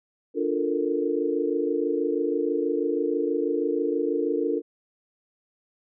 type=chord; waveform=sine; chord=Bb major seventh; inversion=first; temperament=equal; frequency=293.7 / 349.2 / 440 / 466.2 Hz; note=D4 / F4 / A4 / Bb4; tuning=0 / 0 / 0 / 0 cents; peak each=-28 dBFS; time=0.34-4.62 s; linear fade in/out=50 ms; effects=none